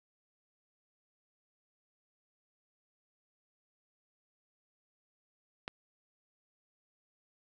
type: click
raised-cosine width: 0.3 ms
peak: -21 dBFS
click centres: 5.679 s
effects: none